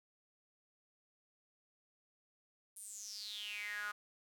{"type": "tone with high-pass filter sweep", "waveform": "sawtooth", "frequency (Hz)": 207.7, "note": "G#3", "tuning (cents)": 0, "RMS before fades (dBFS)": -45, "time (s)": [2.76, 3.92], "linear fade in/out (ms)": 10, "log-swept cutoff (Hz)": [10000, 1300], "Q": 8.8, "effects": []}